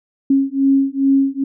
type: beating tone pair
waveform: sine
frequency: 271.5 / 273.9 Hz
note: C#4 / C#4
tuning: -36 / -21 cents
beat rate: 2.4 Hz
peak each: -15 dBFS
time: 0.3-1.44 s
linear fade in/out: 5 ms
effects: none